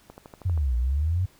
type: click train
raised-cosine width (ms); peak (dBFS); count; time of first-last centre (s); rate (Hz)
1; -28; 7; 0.1-0.576; 12.6
type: exponential two-way sweep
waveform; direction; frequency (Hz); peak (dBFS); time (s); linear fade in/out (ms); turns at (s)
sine; down then up; 96.1 to 58.27 to 96.1; -21; 0.45-1.26; 10; 0.76
effects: pink hiss -58 dBFS RMS until 1.39 s